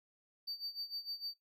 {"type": "tone with tremolo", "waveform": "triangle", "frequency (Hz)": 4609, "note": "D8", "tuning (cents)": -33, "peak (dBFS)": -36, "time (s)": [0.47, 1.34], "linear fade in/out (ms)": 10, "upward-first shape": "sine", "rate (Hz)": 6.6, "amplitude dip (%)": 85, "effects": ["noise-tail reverb RT60 0.2 s tail -24 dB re dry"]}